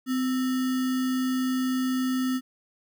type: tone with sample-and-hold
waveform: sine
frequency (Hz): 256.9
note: C4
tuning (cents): -32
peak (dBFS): -23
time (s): 0.06-2.41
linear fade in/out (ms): 50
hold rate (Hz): 1575
effects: none